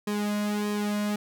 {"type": "tone with flanger", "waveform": "sawtooth", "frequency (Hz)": 207.7, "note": "G#3", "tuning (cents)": 0, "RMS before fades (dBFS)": -28, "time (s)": [0.07, 1.16], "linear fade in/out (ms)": 5, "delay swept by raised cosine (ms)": [1.4, 2.29], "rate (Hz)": 1.6, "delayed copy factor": -0.8, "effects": []}